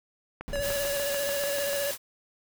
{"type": "click train", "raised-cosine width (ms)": 0.5, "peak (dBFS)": -21, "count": 10, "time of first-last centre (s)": [0.41, 1.732], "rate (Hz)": 6.81}
{"type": "noise with exponential decay", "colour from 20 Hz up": "brown", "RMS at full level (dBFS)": -33, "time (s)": [0.48, 1.59], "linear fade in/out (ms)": 0, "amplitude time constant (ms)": 240}
{"type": "tone with vibrato", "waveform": "square", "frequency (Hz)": 566, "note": "C#5", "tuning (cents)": 36, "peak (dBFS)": -29, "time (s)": [0.53, 1.91], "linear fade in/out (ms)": 2, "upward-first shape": "square", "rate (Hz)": 15, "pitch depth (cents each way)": 25}
{"type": "noise", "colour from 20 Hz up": "white", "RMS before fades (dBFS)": -34, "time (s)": [0.6, 1.98], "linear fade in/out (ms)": 50}
{"effects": []}